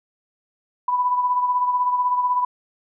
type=beating tone pair; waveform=sine; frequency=990 / 1006 Hz; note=B5 / B5; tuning=+4 / +32 cents; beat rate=16 Hz; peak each=-18 / -27 dBFS; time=0.88-2.45 s; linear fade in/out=5 ms; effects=none